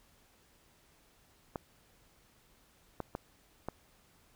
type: clicks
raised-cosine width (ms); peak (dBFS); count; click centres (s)
1; -22; 4; 1.558 / 3.003 / 3.151 / 3.686
effects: pink hiss -66 dBFS RMS until 4.35 s